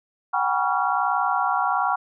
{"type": "tone cluster", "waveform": "sine", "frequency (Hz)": [744, 805, 967, 1124, 1378], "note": ["F#5", "G5", "B5", "C#6", "F6"], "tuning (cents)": [9, 46, -37, 24, -24], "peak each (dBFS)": -26, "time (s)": [0.33, 1.96], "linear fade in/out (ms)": 10, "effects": []}